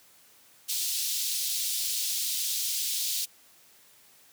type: high-pass noise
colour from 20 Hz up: pink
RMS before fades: -30 dBFS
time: 0.68-3.26 s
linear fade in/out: 20 ms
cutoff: 3600 Hz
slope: 24 dB/octave
effects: white hiss -58 dBFS RMS until 4.32 s + high-pass 80 Hz 12 dB/octave